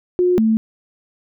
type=tone pair in turn; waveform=sine; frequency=359.5 / 221.3 Hz; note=F#4 / A3; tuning=-50 / +10 cents; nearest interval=minor sixth; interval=840 cents; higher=first; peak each=-12 dBFS; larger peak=neither; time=0.19-0.38 / 0.38-0.57 s; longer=neither; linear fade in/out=0 ms; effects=none